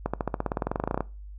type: accelerating click train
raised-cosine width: 1 ms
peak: -12 dBFS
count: 20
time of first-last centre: 0.06-1.006 s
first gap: 76 ms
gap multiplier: 0.95
effects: noise-tail reverb RT60 0.3 s tail -21 dB re dry + added 50 Hz sine -39 dBFS peak until 1.38 s